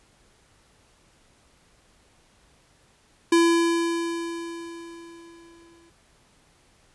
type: tone with exponential decay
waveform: square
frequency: 336.6 Hz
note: E4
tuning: 36 cents sharp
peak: -15 dBFS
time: 3.32-5.9 s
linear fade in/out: 5 ms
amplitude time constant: 560 ms
effects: pink hiss -60 dBFS RMS until 6.94 s + resampled to 24000 Hz